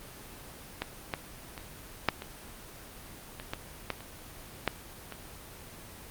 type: clicks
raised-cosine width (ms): 0.3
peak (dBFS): -14 / -14 / -24 / -6 / -22 / -23 / -16 / -14 / -27 / -9 / -22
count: 11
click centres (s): 0.82 / 1.138 / 1.578 / 2.087 / 2.221 / 3.399 / 3.535 / 3.903 / 4.006 / 4.677 / 5.123
effects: pink hiss -47 dBFS RMS until 6.1 s + Opus 24 kbps